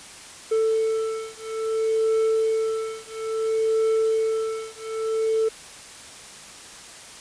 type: beating tone pair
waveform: triangle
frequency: 442.8 / 443.39 Hz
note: A4 / A4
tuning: +11 / +13 cents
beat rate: 0.59 Hz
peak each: -22 dBFS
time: 0.51-5.49 s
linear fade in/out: 10 ms
effects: white hiss -42 dBFS RMS until 7.2 s + resampled to 22050 Hz